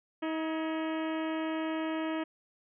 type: harmonic tone with a mistuned harmonic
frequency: 318.1 Hz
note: D#4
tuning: 38 cents sharp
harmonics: 1 / 2 / 3 / 4 / 5 / 6 / 7 / 8 / 9 / 10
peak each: -32 / -38 / -42 / -44 / -46 / -48 / -49 / -50 / -51 / -52 dBFS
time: 0.22-2.24 s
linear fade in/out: 10 ms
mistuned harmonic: 5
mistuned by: +73 cents
effects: none